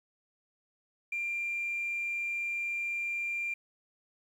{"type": "tone", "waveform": "sine", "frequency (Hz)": 2382, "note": "D7", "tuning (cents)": 24, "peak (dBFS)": -30, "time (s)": [1.12, 3.54], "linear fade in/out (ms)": 5, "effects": ["tanh soft clip ceiling -27 dBFS", "10-bit"]}